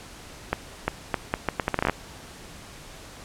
accelerating click train, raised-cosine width 0.5 ms, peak -7 dBFS, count 14, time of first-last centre 0.53-1.897 s, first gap 350 ms, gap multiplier 0.75, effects pink hiss -44 dBFS RMS until 3.24 s + low-pass 10000 Hz 12 dB/octave

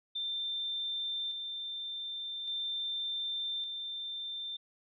sine tone with tremolo, 3575 Hz, A7, 27 cents sharp, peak -33 dBFS, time 0.15-4.57 s, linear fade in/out 10 ms, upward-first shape square, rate 0.43 Hz, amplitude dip 35%, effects none

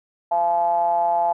triangle ring-modulated tone, 87.31 Hz, F2, in tune, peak -12 dBFS, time 0.31-1.33 s, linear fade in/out 10 ms, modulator 771 Hz, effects none

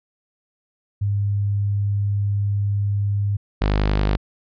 sine / sawtooth tone pair in turn, 101.3 / 50.77 Hz, G#2 / G#1, -43 / -39 cents, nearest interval octave, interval 1196 cents, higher first, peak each -18 / -13 dBFS, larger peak second, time 1.01-3.37 / 3.61-4.17 s, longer first, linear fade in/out 10 ms, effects resampled to 11025 Hz

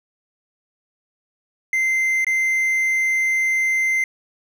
triangle tone with dropouts, 2079 Hz, C7, 12 cents flat, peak -15 dBFS, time 1.73-4.04 s, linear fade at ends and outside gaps 2 ms, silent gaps 2.246-2.267 s, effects none

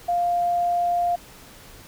sine tone, 700 Hz, F5, 4 cents sharp, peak -19 dBFS, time 0.08-1.16 s, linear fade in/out 10 ms, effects pink hiss -46 dBFS RMS until 1.87 s

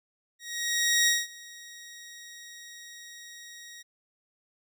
15% pulse tone with ADSR envelope, 1888 Hz, A#6, 22 cents sharp, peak -14 dBFS, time 0.39-3.83 s, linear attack 680 ms, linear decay 200 ms, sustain -24 dB, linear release 18 ms, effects none

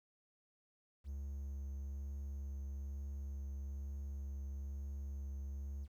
triangle tone with vibrato, 69.3 Hz, C#2, in tune, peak -39 dBFS, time 1.04-5.88 s, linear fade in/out 50 ms, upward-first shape triangle, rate 1.1 Hz, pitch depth 15 cents each way, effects 12-bit

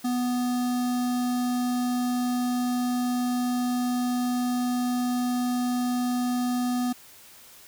square tone with notch filter, 246.9 Hz, B3, in tune, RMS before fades -26 dBFS, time 0.04-6.93 s, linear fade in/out 10 ms, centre 2300 Hz, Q 1.1, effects white hiss -50 dBFS RMS until 7.67 s

